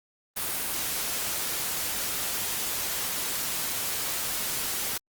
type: noise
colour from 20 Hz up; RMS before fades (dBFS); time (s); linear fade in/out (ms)
white; -30; 0.36-4.98; 10
effects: Opus 32 kbps

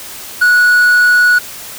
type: tone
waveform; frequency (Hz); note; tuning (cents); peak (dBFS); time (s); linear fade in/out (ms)
triangle; 1466; F#6; -16; -4; 0.41-1.39; 10
effects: white hiss -29 dBFS RMS until 1.78 s

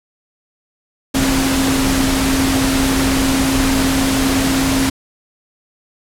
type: tone in noise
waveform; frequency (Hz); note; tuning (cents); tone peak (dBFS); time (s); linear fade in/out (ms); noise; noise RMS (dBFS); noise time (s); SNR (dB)
sine; 267.6; C4; +39; -15; 1.14-4.9; 10; pink; -18; 1.14-4.9; 0
effects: low-pass 12000 Hz 12 dB/octave

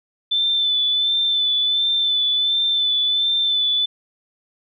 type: tone with vibrato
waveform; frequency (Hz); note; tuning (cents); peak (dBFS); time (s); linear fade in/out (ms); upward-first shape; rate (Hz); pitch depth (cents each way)
sine; 3520; A7; 0; -16; 0.31-3.86; 10; sine; 1.4; 27
effects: none

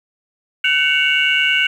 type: tone cluster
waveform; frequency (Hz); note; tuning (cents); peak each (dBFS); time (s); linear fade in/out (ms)
sine; 1512 / 2231 / 2747 / 2896; F#6 / C#7 / F7 / F#7; +37 / +11 / -29 / -38; -18; 0.64-1.67; 5
effects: tanh soft clip ceiling -4 dBFS + 8-bit

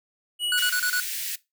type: tone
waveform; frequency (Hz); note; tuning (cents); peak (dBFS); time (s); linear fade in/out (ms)
square; 2922; F#7; -22; -25; 0.39-0.72; 50
type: tone bursts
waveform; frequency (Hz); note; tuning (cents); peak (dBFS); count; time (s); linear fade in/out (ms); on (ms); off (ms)
square; 1472; F#6; -9; -23; 5; 0.52-1.001; 2; 73; 29
type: high-pass noise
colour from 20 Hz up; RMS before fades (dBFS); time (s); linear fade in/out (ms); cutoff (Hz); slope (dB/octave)
white; -31; 0.57-1.36; 10; 1700; 48
effects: noise-tail reverb RT60 0.2 s tail -19 dB re dry

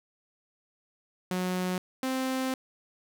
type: tone pair in turn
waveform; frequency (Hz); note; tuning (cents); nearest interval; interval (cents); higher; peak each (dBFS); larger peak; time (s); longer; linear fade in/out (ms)
sawtooth; 182.8 / 261.1; F#3 / C4; -21 / -3; tritone; 618; second; -24 / -24; neither; 1.31-1.78 / 2.03-2.54; second; 2
effects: none

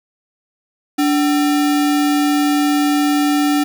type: tone with sample-and-hold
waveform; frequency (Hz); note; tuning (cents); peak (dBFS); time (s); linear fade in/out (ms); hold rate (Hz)
sine; 291.4; D4; -13; -12; 0.98-3.64; 10; 1050
effects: none

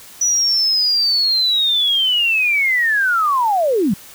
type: linear sweep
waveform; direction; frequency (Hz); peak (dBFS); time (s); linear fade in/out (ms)
sine; down; 5920 to 167.8; -13; 0.21-3.94; 5
effects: white hiss -40 dBFS RMS until 4.14 s

